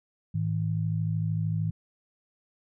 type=tone pair together; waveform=sine; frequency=106.79 / 160 Hz; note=G#2 / D#3; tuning=+49 / +49 cents; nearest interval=perfect fifth; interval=700 cents; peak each=-28 dBFS; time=0.34-1.71 s; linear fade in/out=10 ms; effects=none